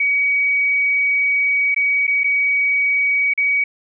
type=tone with dropouts; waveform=sine; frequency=2262 Hz; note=C#7; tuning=34 cents sharp; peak=-14 dBFS; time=0-3.64 s; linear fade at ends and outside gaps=5 ms; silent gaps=1.746-1.762 / 2.069-2.077 / 2.235-2.242 / 3.337-3.376 s; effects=none